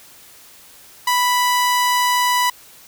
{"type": "tone", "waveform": "sawtooth", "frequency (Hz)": 987.8, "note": "B5", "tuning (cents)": 0, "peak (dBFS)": -11, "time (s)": [1.07, 2.5], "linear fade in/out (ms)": 5, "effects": ["white hiss -45 dBFS RMS until 2.87 s"]}